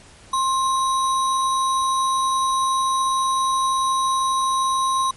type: tone with sample-and-hold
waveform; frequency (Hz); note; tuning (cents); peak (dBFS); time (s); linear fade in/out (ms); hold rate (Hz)
sine; 1060; C6; +22; -17; 0.33-5.11; 5; 4900
effects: pink hiss -47 dBFS RMS until 5.16 s + MP3 48 kbps